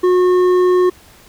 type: tone with hard clipping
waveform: sine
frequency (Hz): 363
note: F#4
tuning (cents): -33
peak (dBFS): -11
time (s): 0.03-0.9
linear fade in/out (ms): 10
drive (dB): 7
effects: pink hiss -45 dBFS RMS until 1.28 s